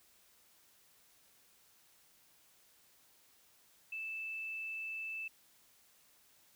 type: tone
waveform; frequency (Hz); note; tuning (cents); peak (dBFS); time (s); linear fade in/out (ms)
sine; 2637; E7; 0; -39; 3.92-5.28; 5
effects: white hiss -67 dBFS RMS until 6.55 s